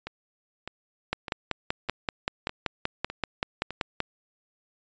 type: two click trains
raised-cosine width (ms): 0.3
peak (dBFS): -10 / -19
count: 16 / 7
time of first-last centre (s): 1.13-4.004 / 0.07-3.706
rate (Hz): 5.22 / 1.65
effects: resampled to 16000 Hz